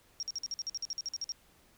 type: tone bursts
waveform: sine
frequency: 5588 Hz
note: F8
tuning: in tune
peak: -33 dBFS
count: 15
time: 0.2-1.32 s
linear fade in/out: 0 ms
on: 28 ms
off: 50 ms
effects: pink hiss -64 dBFS RMS until 1.77 s